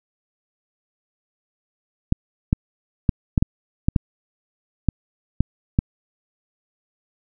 clicks, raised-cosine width 5 ms, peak -3 dBFS, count 10, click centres 2.124 / 2.529 / 3.092 / 3.378 / 3.425 / 3.885 / 3.962 / 4.887 / 5.406 / 5.789 s, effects none

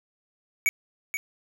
square tone with echo, 2259 Hz, C#7, 32 cents sharp, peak -20 dBFS, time 0.66-0.69 s, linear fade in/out 0 ms, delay 480 ms, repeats 1, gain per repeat -8 dB, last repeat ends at 1.17 s, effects none

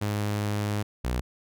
sawtooth tone pair in turn, 103.83 / 61.61 Hz, G#2 / B1, 0 / -4 cents, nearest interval major sixth, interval 904 cents, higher first, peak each -22 dBFS, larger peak neither, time 0.01-0.83 / 1.04-1.21 s, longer first, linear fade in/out 10 ms, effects none

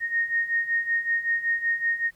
sine beating tone pair, 1852 / 1857.3 Hz, A#6 / A#6, -12 / -7 cents, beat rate 5.3 Hz, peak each -28 / -24 dBFS, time 0-2.11 s, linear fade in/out 50 ms, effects pink hiss -62 dBFS RMS until 2.15 s

